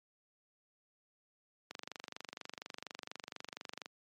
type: click train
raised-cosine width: 0.2 ms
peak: -25 dBFS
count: 53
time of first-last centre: 1.71-3.859 s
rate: 24.2 Hz
effects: high-pass 200 Hz 12 dB/octave + MP3 96 kbps